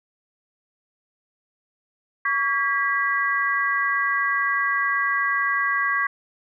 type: tone cluster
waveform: sine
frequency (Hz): 1132 / 1626 / 1957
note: C#6 / G#6 / B6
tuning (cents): +36 / -37 / -16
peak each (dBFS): -24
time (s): 2.25-6.07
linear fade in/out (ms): 5
effects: none